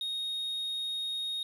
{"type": "tone", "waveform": "sine", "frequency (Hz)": 3729, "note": "A#7", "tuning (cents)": 0, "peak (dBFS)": -29, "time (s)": [0.01, 1.43], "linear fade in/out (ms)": 2, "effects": ["tanh soft clip ceiling -31 dBFS", "10-bit"]}